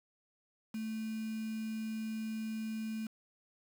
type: tone with quantisation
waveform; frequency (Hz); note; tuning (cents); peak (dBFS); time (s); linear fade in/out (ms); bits
sine; 220; A3; 0; -36; 0.74-3.07; 5; 8
effects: none